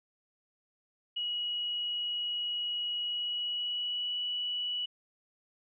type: tone with pitch glide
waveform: sine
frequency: 2910 to 2946 Hz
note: F#7 to F#7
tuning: -29 to -8 cents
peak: -31 dBFS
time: 1.16-4.86 s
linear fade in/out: 10 ms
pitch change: +21 cents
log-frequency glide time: 3.02-4.18 s
effects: none